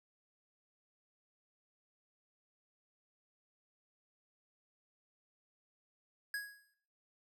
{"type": "tone with exponential decay", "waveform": "square", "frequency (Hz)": 1661.2, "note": "G#6", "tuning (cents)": 0, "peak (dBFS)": -35, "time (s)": [6.34, 6.74], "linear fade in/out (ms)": 2, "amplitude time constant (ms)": 85, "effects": ["noise-tail reverb RT60 0.6 s tail -17 dB re dry"]}